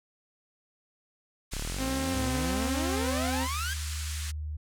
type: band-pass noise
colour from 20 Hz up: white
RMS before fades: -40 dBFS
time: 1.51-4.32 s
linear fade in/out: 20 ms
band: 1200 to 9600 Hz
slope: 24 dB/octave
type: exponential sweep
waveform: sawtooth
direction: up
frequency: 30.81 to 1661.2 Hz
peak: -29 dBFS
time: 1.52-3.74 s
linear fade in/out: 10 ms
type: tone with vibrato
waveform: sawtooth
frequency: 261.6 Hz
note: C4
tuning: in tune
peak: -26 dBFS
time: 1.77-3.48 s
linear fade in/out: 50 ms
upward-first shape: sine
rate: 1.2 Hz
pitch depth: 32 cents each way
type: tone with pitch glide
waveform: sine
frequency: 69.3 to 76.01 Hz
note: C#2 to D#2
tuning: 0 to -40 cents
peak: -32 dBFS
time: 2.14-4.57 s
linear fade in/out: 10 ms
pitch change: +160 cents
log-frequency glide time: 2.44-3.05 s
effects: none